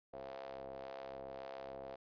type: ring-modulated tone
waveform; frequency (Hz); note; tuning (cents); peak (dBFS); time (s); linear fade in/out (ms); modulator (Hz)
sawtooth; 67.1; C2; +44; -39; 0.13-1.96; 10; 603
effects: resampled to 11025 Hz